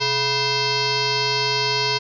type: tone with frequency modulation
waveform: sine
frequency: 2637 Hz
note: E7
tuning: in tune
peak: -18 dBFS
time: 0-1.99 s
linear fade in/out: 20 ms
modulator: 553 Hz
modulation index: 4.6
effects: none